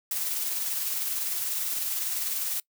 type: noise with tremolo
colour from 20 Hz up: blue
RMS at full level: -28 dBFS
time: 0.11-2.6 s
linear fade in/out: 2 ms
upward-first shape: triangle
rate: 20 Hz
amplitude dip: 40%
effects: noise-tail reverb RT60 0.1 s tail -23 dB re dry